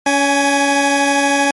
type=tone pair together; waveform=20% pulse; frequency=281.9 / 833 Hz; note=C#4 / G#5; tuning=+29 / +5 cents; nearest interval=octave + perfect fifth; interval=1876 cents; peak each=-10 dBFS; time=0.06-1.51 s; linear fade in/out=5 ms; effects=MP3 48 kbps